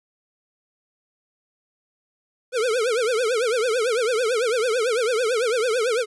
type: tone with vibrato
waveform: square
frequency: 470 Hz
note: A#4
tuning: 14 cents sharp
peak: -20 dBFS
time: 2.52-6.06 s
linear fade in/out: 50 ms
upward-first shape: triangle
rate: 9 Hz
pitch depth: 210 cents each way
effects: resampled to 24000 Hz + 10-bit